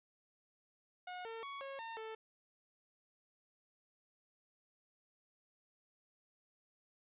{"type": "tone with pitch steps", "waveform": "sawtooth", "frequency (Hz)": [725, 452.9, 1117, 547, 909, 442.1], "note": ["F#5", "A#4", "C#6", "C#5", "A#5", "A4"], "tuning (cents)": [-35, -50, 13, -23, -44, 8], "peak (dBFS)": -40, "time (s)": [1.07, 2.15], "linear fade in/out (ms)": 5, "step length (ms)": 180, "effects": ["resampled to 8000 Hz"]}